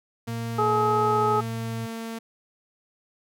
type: tone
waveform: sine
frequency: 116.4 Hz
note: A#2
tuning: 2 cents flat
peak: -30 dBFS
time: 0.27-1.87 s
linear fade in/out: 20 ms
type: tone with pitch glide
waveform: sawtooth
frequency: 230.8 to 227.1 Hz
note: A#3 to A#3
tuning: -17 to -45 cents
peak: -28 dBFS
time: 0.27-2.19 s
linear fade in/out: 10 ms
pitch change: -28 cents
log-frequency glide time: 1.03-1.35 s
type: harmonic tone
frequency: 424.4 Hz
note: G#4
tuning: 38 cents sharp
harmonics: 1 / 2 / 3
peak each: -24 / -24 / -24 dBFS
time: 0.58-1.41 s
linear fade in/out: 10 ms
effects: none